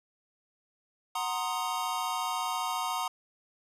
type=chord; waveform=square; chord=C half-diminished seventh; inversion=second; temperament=equal; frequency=740 / 932.3 / 1046.5 / 1244.5 Hz; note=Gb5 / Bb5 / C6 / Eb6; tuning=0 / 0 / 0 / 0 cents; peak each=-37 / -35 / -37 / -37 dBFS; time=1.15-3.08 s; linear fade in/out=5 ms; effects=resampled to 32000 Hz